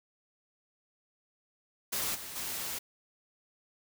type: noise with level steps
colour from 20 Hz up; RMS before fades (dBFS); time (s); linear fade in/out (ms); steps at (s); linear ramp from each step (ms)
white; -33 / -43 / -37; 1.92-2.79; 10; 2.14 / 2.35; 20
effects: none